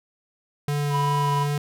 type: tone with vibrato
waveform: square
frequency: 144.9 Hz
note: D3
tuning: 23 cents flat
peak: -23 dBFS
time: 0.68-1.58 s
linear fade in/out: 2 ms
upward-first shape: sine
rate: 2.6 Hz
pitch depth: 9 cents each way
type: tone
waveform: triangle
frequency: 987.8 Hz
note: B5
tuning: in tune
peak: -21 dBFS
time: 0.9-1.47 s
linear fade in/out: 50 ms
effects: none

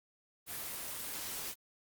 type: noise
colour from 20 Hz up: white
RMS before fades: -41 dBFS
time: 0.46-1.55 s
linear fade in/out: 50 ms
effects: Opus 24 kbps

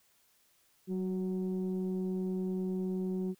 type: tone pair together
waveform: sine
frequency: 187.37 / 370 Hz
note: F#3 / F#4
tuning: +22 / 0 cents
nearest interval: octave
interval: 1178 cents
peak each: -31 / -35 dBFS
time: 0.87-3.35 s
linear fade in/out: 50 ms
effects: tanh soft clip ceiling -27 dBFS + white hiss -69 dBFS RMS until 3.39 s

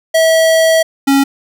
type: tone pair in turn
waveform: square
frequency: 648 / 275.5 Hz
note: E5 / C#4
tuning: -30 / -11 cents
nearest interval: octave + minor third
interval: 1481 cents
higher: first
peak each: -8 dBFS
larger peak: neither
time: 0.14-0.83 / 1.07-1.24 s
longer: first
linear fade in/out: 10 ms
effects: none

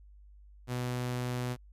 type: tone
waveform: sawtooth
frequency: 124 Hz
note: B2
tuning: 7 cents sharp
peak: -28 dBFS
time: 0.67-1.57 s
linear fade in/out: 50 ms
effects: added 50 Hz sine -52 dBFS peak until 1.72 s + resampled to 32000 Hz

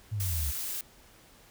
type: exponential sweep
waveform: sine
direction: down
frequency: 111.5 to 66.8 Hz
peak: -29 dBFS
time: 0.11-0.52 s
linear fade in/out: 20 ms
type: noise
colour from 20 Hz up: blue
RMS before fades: -35 dBFS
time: 0.2-0.81 s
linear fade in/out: 2 ms
effects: pink hiss -57 dBFS RMS until 1.5 s

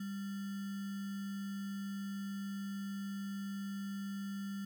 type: tone with sample-and-hold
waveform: sine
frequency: 198.2 Hz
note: G3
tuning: 19 cents sharp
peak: -38 dBFS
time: 0-4.65 s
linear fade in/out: 5 ms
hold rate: 1575 Hz
effects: none

